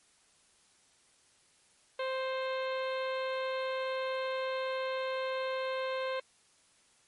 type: harmonic tone with a mistuned harmonic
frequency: 523.3 Hz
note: C5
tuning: in tune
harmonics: 1 / 2 / 3 / 4 / 5 / 6 / 7 / 8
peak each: -33 / -39 / -43 / -45 / -47 / -49 / -50 / -51 dBFS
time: 1.99-6.2 s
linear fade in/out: 5 ms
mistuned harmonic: 4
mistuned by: +16 cents
effects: white hiss -66 dBFS RMS until 7.07 s + MP3 48 kbps